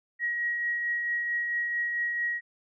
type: tone with tremolo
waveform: sine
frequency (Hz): 1900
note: A#6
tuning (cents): +33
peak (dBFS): -25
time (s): 0.19-2.41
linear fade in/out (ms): 50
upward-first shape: triangle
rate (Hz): 4.5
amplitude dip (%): 35
effects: none